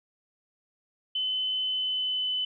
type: tone with pitch glide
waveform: sine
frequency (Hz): 3035 to 3014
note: F#7 to F#7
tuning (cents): +43 to +31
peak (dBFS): -26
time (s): 1.15-2.45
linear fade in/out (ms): 5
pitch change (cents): -12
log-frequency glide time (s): 1.63-2.34
effects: none